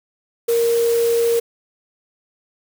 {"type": "tone in noise", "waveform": "sine", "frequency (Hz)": 466.2, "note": "A#4", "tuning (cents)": 0, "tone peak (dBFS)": -14, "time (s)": [0.48, 1.4], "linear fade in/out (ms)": 10, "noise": "white", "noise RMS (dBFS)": -30, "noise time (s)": [0.48, 1.4], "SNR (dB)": 13, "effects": []}